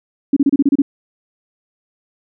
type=tone bursts; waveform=sine; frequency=279.4 Hz; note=C#4; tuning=14 cents sharp; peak=-8 dBFS; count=8; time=0.33-0.82 s; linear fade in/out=5 ms; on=35 ms; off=30 ms; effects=none